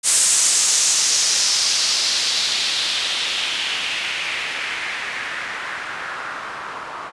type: noise with low-pass filter sweep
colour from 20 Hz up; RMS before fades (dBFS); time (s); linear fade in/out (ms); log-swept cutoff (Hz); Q
blue; -21; 0.03-7.12; 50; 8400 to 1100; 2.2
effects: resampled to 24000 Hz